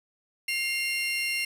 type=tone pair together; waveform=35% pulse; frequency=2123 / 2763 Hz; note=C7 / F7; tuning=+25 / -19 cents; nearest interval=perfect fourth; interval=456 cents; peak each=-28 dBFS; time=0.48-1.45 s; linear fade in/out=5 ms; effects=resampled to 32000 Hz + 8-bit